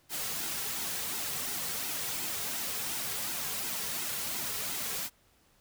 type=noise with flanger; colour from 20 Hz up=white; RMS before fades=-35 dBFS; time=0.09-5.1 s; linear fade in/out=50 ms; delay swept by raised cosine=1.7 to 3.4 ms; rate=2.8 Hz; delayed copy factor=-0.55; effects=pink hiss -66 dBFS RMS until 5.6 s